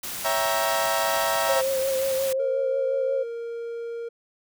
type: noise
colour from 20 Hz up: white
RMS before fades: -33 dBFS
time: 0.03-2.33 s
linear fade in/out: 5 ms
type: chord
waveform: 30% pulse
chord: C# diminished seventh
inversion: none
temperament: equal with one note detuned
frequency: 554.4 / 659.3 / 784 / 937.7 Hz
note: C#5 / E5 / G5 / Bb5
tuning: 0 / 0 / 0 / +10 cents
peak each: -27 / -23 / -28 / -25 dBFS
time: 0.24-1.62 s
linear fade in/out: 20 ms
type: tone with vibrato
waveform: sine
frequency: 534 Hz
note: C5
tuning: 35 cents sharp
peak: -22 dBFS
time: 1.48-3.24 s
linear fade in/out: 20 ms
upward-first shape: triangle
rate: 5.6 Hz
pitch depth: 37 cents each way
type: tone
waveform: triangle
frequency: 466.2 Hz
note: A#4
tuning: in tune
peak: -28 dBFS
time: 2.39-4.09 s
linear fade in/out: 10 ms
effects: none